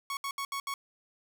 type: tone bursts at uneven times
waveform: sawtooth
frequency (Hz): 1109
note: C#6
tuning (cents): 0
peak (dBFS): -29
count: 5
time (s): 0.1-0.17 / 0.24-0.31 / 0.38-0.45 / 0.52-0.6 / 0.67-0.74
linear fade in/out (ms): 2
effects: none